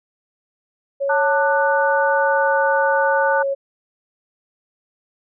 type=tone with pitch glide; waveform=sine; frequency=554.4 to 550.6 Hz; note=C#5 to C#5; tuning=0 to -12 cents; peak=-18 dBFS; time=1-3.55 s; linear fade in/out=20 ms; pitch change=-12 cents; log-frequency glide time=2.16-2.56 s
type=harmonic tone; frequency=296.5 Hz; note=D4; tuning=17 cents sharp; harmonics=3 / 4 / 5; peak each=-19 / -27 / -20 dBFS; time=1.09-3.43 s; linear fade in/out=10 ms
effects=none